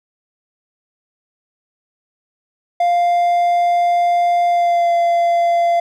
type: tone with pitch glide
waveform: triangle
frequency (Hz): 698.5 to 687.3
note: F5 to F5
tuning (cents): 0 to -28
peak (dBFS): -10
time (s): 2.8-5.8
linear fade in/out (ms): 5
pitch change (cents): -28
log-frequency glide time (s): 4.48-4.93
effects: none